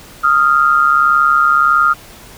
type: tone pair together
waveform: sine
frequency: 1244.5 / 1386.1 Hz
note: D#6 / F6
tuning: 0 / -13 cents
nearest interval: major second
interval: 187 cents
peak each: -11 dBFS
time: 0.23-1.94 s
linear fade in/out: 20 ms
effects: pink hiss -38 dBFS RMS until 2.37 s